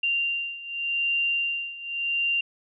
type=beating tone pair; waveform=sine; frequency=2778 / 2778.86 Hz; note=F7 / F7; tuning=-10 / -9 cents; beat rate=0.86 Hz; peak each=-29 / -26 dBFS; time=0.03-2.41 s; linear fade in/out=5 ms; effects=none